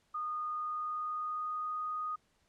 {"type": "tone with pitch glide", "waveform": "sine", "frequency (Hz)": [1228, 1240.8], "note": ["D#6", "D#6"], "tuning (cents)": [-23, -5], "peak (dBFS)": -34, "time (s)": [0.14, 2.16], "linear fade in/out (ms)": 10, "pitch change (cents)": 18, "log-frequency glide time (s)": [0.5, 1.81], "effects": ["pink hiss -73 dBFS RMS until 2.48 s", "low-pass 9000 Hz 12 dB/octave"]}